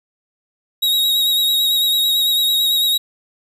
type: tone with vibrato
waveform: 45% pulse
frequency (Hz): 3800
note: A#7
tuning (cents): +33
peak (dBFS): -13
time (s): 0.82-2.98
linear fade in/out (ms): 10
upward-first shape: triangle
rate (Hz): 9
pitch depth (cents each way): 33
effects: 9-bit